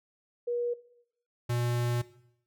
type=tone pair in turn; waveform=sine / square; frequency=480.5 / 120.42 Hz; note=B4 / B2; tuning=-48 / -43 cents; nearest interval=2 octaves; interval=2395 cents; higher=first; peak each=-28 dBFS; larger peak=neither; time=0.47-0.74 / 1.49-2.02 s; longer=second; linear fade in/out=10 ms; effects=noise-tail reverb RT60 0.7 s tail -17 dB re dry